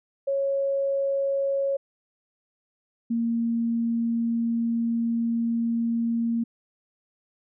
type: tone pair in turn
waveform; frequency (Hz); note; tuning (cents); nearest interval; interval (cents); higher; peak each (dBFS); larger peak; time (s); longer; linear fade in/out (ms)
sine; 551 / 231.7; C#5 / A#3; -11 / -10; octave + minor third; 1499; first; -22; neither; 0.27-1.77 / 3.1-6.44; second; 10
effects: none